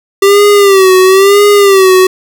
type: tone with vibrato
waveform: square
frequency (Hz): 391.1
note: G4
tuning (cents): -4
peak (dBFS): -3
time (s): 0.22-2.07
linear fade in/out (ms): 5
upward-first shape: sine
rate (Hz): 1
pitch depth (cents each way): 87
effects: none